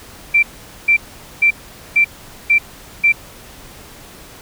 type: tone bursts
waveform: sine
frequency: 2349 Hz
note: D7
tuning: in tune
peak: -8 dBFS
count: 6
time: 0.34-3.124 s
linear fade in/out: 10 ms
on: 89 ms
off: 450 ms
effects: pink hiss -39 dBFS RMS until 4.41 s